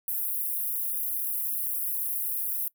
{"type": "high-pass noise", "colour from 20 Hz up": "pink", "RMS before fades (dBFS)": -30, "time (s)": [0.08, 2.68], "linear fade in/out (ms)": 2, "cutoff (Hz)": 11000, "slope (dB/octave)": 48, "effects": ["noise-tail reverb RT60 0.1 s tail -22 dB re dry"]}